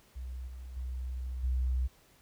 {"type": "tone with level steps", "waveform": "sine", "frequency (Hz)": 63.3, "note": "B1", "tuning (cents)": 43, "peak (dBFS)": [-37, -41, -34, -27], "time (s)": [0.15, 1.88], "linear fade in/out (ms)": 20, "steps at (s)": [0.47, 0.76, 1.43], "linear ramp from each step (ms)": 10, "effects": ["pink hiss -63 dBFS RMS until 2.21 s"]}